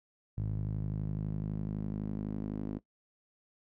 sawtooth tone with band-pass filter sweep, 51.91 Hz, G#1, in tune, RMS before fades -36 dBFS, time 0.37-2.79 s, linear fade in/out 10 ms, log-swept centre 120 to 260 Hz, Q 2.3, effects noise-tail reverb RT60 0.1 s tail -17 dB re dry

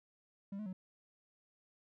triangle tone with pitch steps, 197.8 / 213.2 / 186 Hz, G3 / G#3 / F#3, +16 / +46 / +9 cents, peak -38 dBFS, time 0.52-0.73 s, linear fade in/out 5 ms, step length 70 ms, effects none

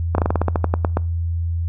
slowing click train, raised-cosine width 1 ms, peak -4 dBFS, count 13, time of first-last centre 0.15-0.971 s, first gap 32 ms, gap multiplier 1.13, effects noise-tail reverb RT60 0.4 s tail -24 dB re dry + added 84 Hz sine -19 dBFS peak until 1.68 s

